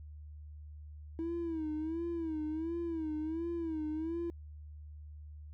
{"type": "tone with vibrato", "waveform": "triangle", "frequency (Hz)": 322.8, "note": "E4", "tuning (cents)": -36, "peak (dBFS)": -31, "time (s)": [1.19, 4.3], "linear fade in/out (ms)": 0, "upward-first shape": "sine", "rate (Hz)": 1.4, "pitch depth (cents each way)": 96, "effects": ["tanh soft clip ceiling -30 dBFS", "added 75 Hz sine -46 dBFS peak until 5.53 s"]}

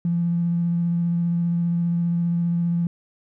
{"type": "tone with vibrato", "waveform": "triangle", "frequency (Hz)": 171.1, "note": "F3", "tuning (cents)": -35, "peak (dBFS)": -15, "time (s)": [0.05, 2.87], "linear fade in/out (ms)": 2, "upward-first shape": "sine", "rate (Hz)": 15, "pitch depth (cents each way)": 13, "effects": ["tanh soft clip ceiling -17 dBFS"]}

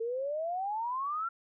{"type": "exponential sweep", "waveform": "sine", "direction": "up", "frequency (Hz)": [445.6, 1384], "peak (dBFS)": -31, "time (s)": [0, 1.29], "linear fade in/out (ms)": 10, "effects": []}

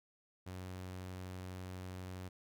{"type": "tone", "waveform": "sawtooth", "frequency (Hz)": 92.2, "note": "F#2", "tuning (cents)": -6, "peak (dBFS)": -40, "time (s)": [0.46, 2.29], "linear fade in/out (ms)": 10, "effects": []}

